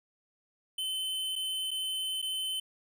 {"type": "tone with dropouts", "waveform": "square", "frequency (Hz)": 3058, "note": "G7", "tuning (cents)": -44, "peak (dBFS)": -32, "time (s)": [0.78, 2.6], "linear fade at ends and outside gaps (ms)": 5, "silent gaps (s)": [[1.356, 1.36], [1.708, 1.713], [2.218, 2.225]], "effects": []}